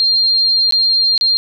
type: tone with dropouts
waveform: sine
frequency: 4197 Hz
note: C8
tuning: 5 cents sharp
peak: -10 dBFS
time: 0-1.37 s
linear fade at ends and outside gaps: 0 ms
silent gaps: 0.709-0.723 / 1.178-1.211 s
effects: none